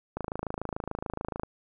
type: click train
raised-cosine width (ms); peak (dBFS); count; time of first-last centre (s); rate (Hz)
1; -18; 35; 0.17-1.434; 26.9
effects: none